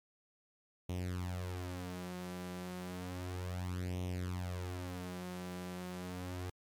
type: tone with flanger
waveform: sawtooth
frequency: 90.4 Hz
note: F#2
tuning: 40 cents flat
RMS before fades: -41 dBFS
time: 0.89-6.5 s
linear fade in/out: 5 ms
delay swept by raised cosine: 0.32 to 6.02 ms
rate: 0.32 Hz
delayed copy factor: +0.75
effects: MP3 96 kbps